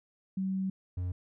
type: tone pair in turn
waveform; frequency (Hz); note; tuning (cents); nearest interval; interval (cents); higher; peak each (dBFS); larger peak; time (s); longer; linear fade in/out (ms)
sine / triangle; 190.5 / 90.12; G3 / F#2; -49 / -45; octave + minor second; 1296; first; -29 / -29; neither; 0.37-0.7 / 0.97-1.12; first; 5
effects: none